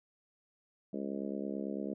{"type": "harmonic tone", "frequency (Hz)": 69, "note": "C#2", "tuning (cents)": -7, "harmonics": [3, 4, 5, 6, 7, 8, 9], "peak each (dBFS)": [-39, -41, -43, -45, -46, -47, -48], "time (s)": [0.93, 1.94], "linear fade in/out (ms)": 5, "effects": []}